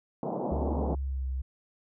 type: band-pass noise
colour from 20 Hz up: pink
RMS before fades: -32 dBFS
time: 0.23-0.95 s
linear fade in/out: 2 ms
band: 150 to 910 Hz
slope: 48 dB/octave
type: tone with pitch glide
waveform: sine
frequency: 71.2 to 65.29 Hz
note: C#2 to C2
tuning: +47 to -3 cents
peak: -29 dBFS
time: 0.51-1.42 s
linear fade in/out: 10 ms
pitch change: -150 cents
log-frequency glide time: 0.74-1.25 s
effects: none